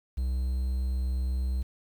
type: tone with quantisation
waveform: triangle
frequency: 64.2 Hz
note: C2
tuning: 32 cents flat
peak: -24 dBFS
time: 0.17-1.63 s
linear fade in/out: 10 ms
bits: 9
effects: none